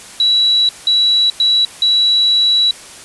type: tone bursts at uneven times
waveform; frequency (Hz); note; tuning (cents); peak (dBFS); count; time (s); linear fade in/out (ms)
sine; 3920; B7; -14; -9; 4; 0.2-0.69 / 0.87-1.3 / 1.4-1.65 / 1.82-2.71; 2
effects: white hiss -35 dBFS RMS until 3.04 s + resampled to 24000 Hz